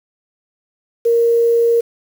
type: tone with quantisation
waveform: sine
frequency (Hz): 466.2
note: A#4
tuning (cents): 0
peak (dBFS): -10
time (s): 1.05-1.81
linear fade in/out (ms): 10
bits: 6
effects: none